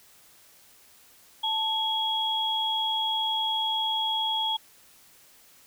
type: tone pair together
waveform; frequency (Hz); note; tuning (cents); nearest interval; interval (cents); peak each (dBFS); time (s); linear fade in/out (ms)
sine; 880 / 3317; A5 / G#7; 0 / -3; octave + major seventh; 2297; -29 / -26; 1.43-4.57; 10
effects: white hiss -56 dBFS RMS until 5.66 s